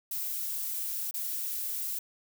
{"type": "noise with dropouts", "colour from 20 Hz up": "violet", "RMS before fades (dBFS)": -34, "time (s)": [0.11, 1.99], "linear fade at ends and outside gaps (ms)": 5, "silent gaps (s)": [1.111, 1.14], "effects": []}